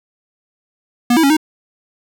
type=tone with pitch steps; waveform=square; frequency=241.4 / 324.2 / 276.9 / 310.7 Hz; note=B3 / E4 / C#4 / D#4; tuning=-39 / -29 / -2 / -2 cents; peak=-10 dBFS; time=1.1-1.368 s; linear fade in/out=5 ms; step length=67 ms; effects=none